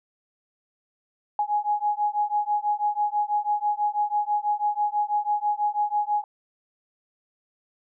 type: beating tone pair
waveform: sine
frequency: 830.6 / 836.7 Hz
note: G#5 / G#5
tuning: 0 / +13 cents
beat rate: 6.1 Hz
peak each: -25 dBFS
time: 1.39-6.24 s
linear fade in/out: 2 ms
effects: none